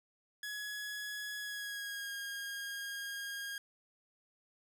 sawtooth tone with pitch glide, 1683 to 1625.7 Hz, G#6 to G#6, +23 to -37 cents, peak -36 dBFS, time 0.43-3.58 s, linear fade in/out 2 ms, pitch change -60 cents, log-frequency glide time 1.38-2.13 s, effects none

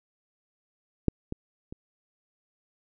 clicks, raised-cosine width 3 ms, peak -8 / -19 / -26 dBFS, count 3, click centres 1.083 / 1.324 / 1.725 s, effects none

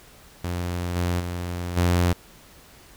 sawtooth tone with level steps, 88 Hz, F2, 14 cents sharp, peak -22 / -18 / -24 / -14 dBFS, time 0.44-2.13 s, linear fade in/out 5 ms, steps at 0.95 / 1.19 / 1.76 s, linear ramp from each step 20 ms, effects pink hiss -50 dBFS RMS until 2.96 s

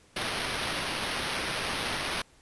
blue noise with sample-and-hold, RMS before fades -32 dBFS, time 0.16-2.22 s, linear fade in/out 5 ms, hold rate 7350 Hz, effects pink hiss -60 dBFS RMS until 2.41 s + resampled to 24000 Hz

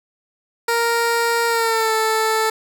15% pulse tone with pitch glide, 466.2 to 440.3 Hz, A#4 to A4, 0 to +1 cents, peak -10 dBFS, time 0.68-2.5 s, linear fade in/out 5 ms, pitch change -99 cents, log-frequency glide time 1.47-1.93 s, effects none

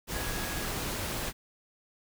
sine tone in noise, 1661.2 Hz, G#6, in tune, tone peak -42 dBFS, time 0.11-0.7 s, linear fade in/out 50 ms, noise pink, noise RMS -34 dBFS, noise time 0.07-1.33 s, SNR -11 dB, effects none

